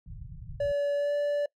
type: low-pass noise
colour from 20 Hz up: white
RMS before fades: -42 dBFS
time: 0.06-0.72 s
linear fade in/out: 5 ms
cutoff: 160 Hz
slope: 96 dB/octave
type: tone with pitch glide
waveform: triangle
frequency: 573 to 580.7 Hz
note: D5 to D5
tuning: -43 to -20 cents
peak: -23 dBFS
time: 0.6-1.46 s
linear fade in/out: 5 ms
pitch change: +23 cents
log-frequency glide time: 0.95-1.14 s
effects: noise-tail reverb RT60 0.1 s tail -23 dB re dry